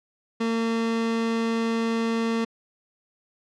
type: tone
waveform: 30% pulse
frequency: 227.9 Hz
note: A#3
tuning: 39 cents flat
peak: -20 dBFS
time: 0.4-2.45 s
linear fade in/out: 10 ms
effects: low-pass 5000 Hz 12 dB/octave